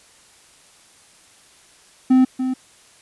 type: tone with echo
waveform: triangle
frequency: 258.1 Hz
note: C4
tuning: 23 cents flat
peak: -8 dBFS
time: 2.1-2.25 s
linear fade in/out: 10 ms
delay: 290 ms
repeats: 1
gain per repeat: -9 dB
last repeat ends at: 2.54 s
effects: white hiss -51 dBFS RMS until 3.01 s + resampled to 24000 Hz